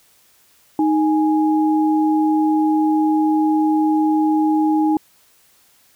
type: tone pair together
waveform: sine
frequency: 311.1 / 830.6 Hz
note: D#4 / G#5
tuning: 0 / 0 cents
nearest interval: octave + perfect fourth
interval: 1700 cents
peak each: -14 / -21 dBFS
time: 0.79-4.97 s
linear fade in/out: 2 ms
effects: white hiss -55 dBFS RMS until 5.95 s